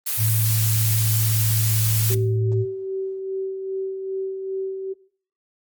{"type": "noise", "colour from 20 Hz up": "blue", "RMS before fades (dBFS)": -24, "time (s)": [0.06, 2.15], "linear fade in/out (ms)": 10}
{"type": "tone", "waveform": "sine", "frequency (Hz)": 110, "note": "A2", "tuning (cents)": 0, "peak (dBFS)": -18, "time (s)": [0.17, 2.66], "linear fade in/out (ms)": 50}
{"type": "tone with tremolo", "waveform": "sine", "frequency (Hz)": 383.6, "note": "G4", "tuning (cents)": -37, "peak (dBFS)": -23, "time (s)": [2.09, 4.94], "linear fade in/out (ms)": 20, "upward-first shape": "sine", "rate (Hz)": 2.5, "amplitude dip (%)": 45}
{"effects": ["noise-tail reverb RT60 0.5 s tail -19 dB re dry", "Opus 32 kbps"]}